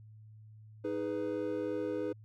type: chord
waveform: triangle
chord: G# minor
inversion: second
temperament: just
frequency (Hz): 311.5 / 415.3 / 498.4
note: D#4 / G#4 / B4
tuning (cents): +2 / 0 / +16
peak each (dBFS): -35 / -36 / -35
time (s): 0.84-2.13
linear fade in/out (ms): 10
effects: added 108 Hz sine -51 dBFS peak until 2.24 s